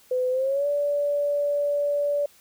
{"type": "tone with pitch glide", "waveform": "sine", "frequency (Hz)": [506, 577.9], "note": ["B4", "D5"], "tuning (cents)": [42, -28], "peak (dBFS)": -21, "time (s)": [0.11, 2.26], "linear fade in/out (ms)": 5, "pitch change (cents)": 230, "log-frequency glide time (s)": [0.3, 0.67], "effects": ["white hiss -56 dBFS RMS until 2.4 s"]}